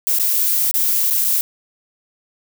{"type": "noise with dropouts", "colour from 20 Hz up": "violet", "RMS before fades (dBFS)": -17, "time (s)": [0.07, 1.41], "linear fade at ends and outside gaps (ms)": 0, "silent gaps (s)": [[0.187, 0.197], [0.712, 0.74], [1.101, 1.108], [1.243, 1.248]], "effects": []}